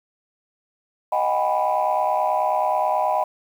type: chord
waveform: sine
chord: G# minor seventh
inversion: second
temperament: equal with one note detuned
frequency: 622.3 / 740 / 809.3 / 987.8 Hz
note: D#5 / F#5 / G#5 / B5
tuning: 0 / 0 / -45 / 0 cents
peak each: -23 dBFS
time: 1.12-3.24 s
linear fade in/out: 5 ms
effects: tanh soft clip ceiling -11 dBFS + 8-bit